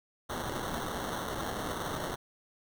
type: noise with sample-and-hold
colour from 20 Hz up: blue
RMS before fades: -36 dBFS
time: 0.29-2.16 s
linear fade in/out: 10 ms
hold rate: 2450 Hz
effects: none